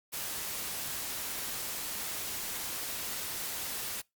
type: noise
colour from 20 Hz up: white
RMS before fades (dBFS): -37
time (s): 0.12-4.02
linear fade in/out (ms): 20
effects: noise-tail reverb RT60 0.2 s tail -24 dB re dry + Opus 48 kbps